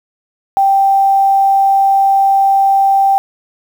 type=tone with quantisation; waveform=sine; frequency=784 Hz; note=G5; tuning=in tune; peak=-7 dBFS; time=0.57-3.18 s; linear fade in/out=0 ms; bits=6; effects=none